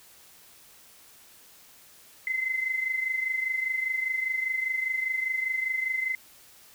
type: tone pair together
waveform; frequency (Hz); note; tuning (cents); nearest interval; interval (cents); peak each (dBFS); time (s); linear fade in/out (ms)
sine; 2054 / 2079; C7 / C7; -33 / -12; unison; 21; -27 / -33; 2.27-6.15; 2
effects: white hiss -54 dBFS RMS until 6.74 s